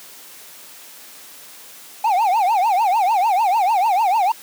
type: tone with vibrato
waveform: triangle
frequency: 811 Hz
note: G#5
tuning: 41 cents flat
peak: -12 dBFS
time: 2.04-4.32 s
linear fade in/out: 5 ms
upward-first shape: triangle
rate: 6.7 Hz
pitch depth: 270 cents each way
effects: white hiss -41 dBFS RMS until 4.42 s + high-pass 200 Hz 12 dB/octave